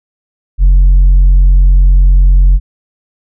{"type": "tone with tanh clipping", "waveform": "triangle", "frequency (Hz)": 45, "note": "F#1", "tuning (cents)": -47, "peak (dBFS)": -3, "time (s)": [0.58, 2.6], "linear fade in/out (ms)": 50, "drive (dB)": 7, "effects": []}